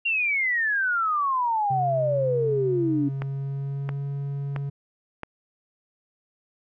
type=exponential sweep; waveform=sine; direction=down; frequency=2794 to 277.2 Hz; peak=-21 dBFS; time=0.05-3.09 s; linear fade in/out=10 ms
type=tone with pitch glide; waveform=triangle; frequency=133.9 to 140.23 Hz; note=C3 to C#3; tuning=+40 to +20 cents; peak=-25 dBFS; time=1.7-4.7 s; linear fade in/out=10 ms; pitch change=+80 cents; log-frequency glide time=2.49-4.05 s
type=click train; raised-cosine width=0.5 ms; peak=-17 dBFS; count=4; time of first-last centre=3.22-5.233 s; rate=1.49 Hz
effects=none